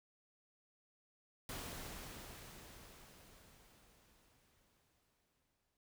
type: noise with exponential decay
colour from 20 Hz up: pink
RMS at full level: -45 dBFS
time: 1.49-5.77 s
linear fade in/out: 1 ms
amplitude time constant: 930 ms
effects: none